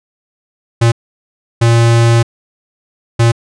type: tone bursts at uneven times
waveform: square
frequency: 116.54 Hz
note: A#2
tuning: in tune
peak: -7 dBFS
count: 3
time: 0.81-0.92 / 1.61-2.23 / 3.19-3.32 s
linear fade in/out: 10 ms
effects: resampled to 22050 Hz